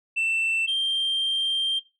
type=tone pair in turn; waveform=sine; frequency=2674 / 3171 Hz; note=E7 / G7; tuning=+24 / +19 cents; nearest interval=minor third; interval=295 cents; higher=second; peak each=-19 dBFS; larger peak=neither; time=0.16-0.67 / 0.67-1.8 s; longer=second; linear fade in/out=20 ms; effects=noise-tail reverb RT60 0.3 s tail -19 dB re dry + tanh soft clip ceiling -20 dBFS